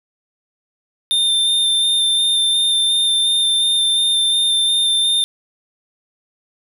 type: tone with vibrato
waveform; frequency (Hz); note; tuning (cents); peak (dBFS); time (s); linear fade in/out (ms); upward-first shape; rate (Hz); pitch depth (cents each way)
square; 3600; A7; +39; -14; 1.11-5.24; 0; square; 2.8; 11
effects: none